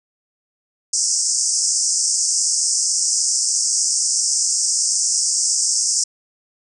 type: band-pass noise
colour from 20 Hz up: pink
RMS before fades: -19 dBFS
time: 0.93-6.04 s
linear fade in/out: 5 ms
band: 5100 to 8800 Hz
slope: 96 dB/octave
effects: none